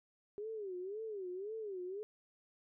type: tone with vibrato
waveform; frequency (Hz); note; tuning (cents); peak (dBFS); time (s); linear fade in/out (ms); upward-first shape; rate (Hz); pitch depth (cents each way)
sine; 400; G4; +35; -40; 0.38-2.03; 0; sine; 1.9; 190
effects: none